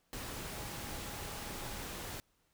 sine tone in noise, 827 Hz, G#5, 8 cents flat, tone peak -54 dBFS, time 0.54-1.81 s, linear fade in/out 0 ms, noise pink, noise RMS -43 dBFS, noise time 0.13-2.2 s, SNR -14 dB, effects pink hiss -75 dBFS RMS until 2.53 s

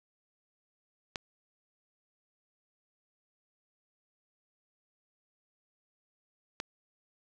clicks, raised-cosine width 0.2 ms, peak -17 dBFS, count 2, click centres 1.158 / 6.601 s, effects none

